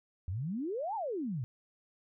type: exponential two-way sweep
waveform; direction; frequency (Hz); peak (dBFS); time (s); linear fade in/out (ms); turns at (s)
sine; up then down; 82.41 to 932.3 to 112.3; -33; 0.28-1.44; 0; 0.95
effects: none